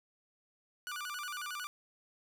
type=tone with vibrato; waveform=sawtooth; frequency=1318.5 Hz; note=E6; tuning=in tune; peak=-35 dBFS; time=0.87-1.67 s; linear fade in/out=0 ms; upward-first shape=square; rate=11 Hz; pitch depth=190 cents each way; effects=none

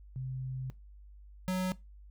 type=tone pair in turn; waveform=sine / square; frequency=130 / 184.97 Hz; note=C3 / F#3; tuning=-11 / 0 cents; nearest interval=tritone; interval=611 cents; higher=second; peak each=-35 / -30 dBFS; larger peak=second; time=0.16-0.7 / 1.48-1.72 s; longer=first; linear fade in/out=0 ms; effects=noise-tail reverb RT60 0.2 s tail -19 dB re dry + added 50 Hz sine -50 dBFS peak until 2.1 s

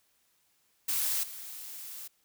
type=noise with level steps; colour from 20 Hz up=blue; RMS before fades=-30 / -43 dBFS; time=0.88-2.08 s; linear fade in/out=10 ms; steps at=1.23 s; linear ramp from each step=5 ms; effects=white hiss -71 dBFS RMS until 2.24 s

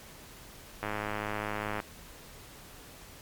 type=click train; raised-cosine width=0.5 ms; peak=-18 dBFS; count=103; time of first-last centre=0.83-1.801 s; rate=105 Hz; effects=pink hiss -50 dBFS RMS until 3.21 s + MP3 96 kbps

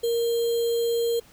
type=tone with sample-and-hold; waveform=sine; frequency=466.2 Hz; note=A#4; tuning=in tune; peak=-21 dBFS; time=0.03-1.2 s; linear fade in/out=10 ms; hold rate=3675 Hz; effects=pink hiss -54 dBFS RMS until 1.32 s

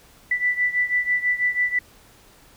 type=beating tone pair; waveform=sine; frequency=1975.5 / 1981.6 Hz; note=B6 / B6; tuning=0 / +5 cents; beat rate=6.1 Hz; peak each=-21 / -24 dBFS; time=0.31-1.79 s; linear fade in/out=5 ms; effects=pink hiss -52 dBFS RMS until 2.56 s

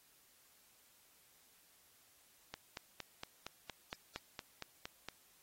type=click train; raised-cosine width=0.2 ms; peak=-25 dBFS; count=12; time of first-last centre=2.54-5.086 s; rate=4.32 Hz; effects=white hiss -68 dBFS RMS until 5.42 s + AAC 48 kbps

